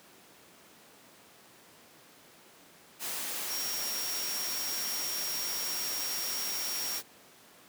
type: tone in noise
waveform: sine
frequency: 5590 Hz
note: F8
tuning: 1 cent sharp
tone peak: -35 dBFS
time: 3.47-7.01 s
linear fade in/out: 50 ms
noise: white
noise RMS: -36 dBFS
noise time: 2.99-7.03 s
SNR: -2 dB
effects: pink hiss -56 dBFS RMS until 7.68 s + high-pass 200 Hz 12 dB/octave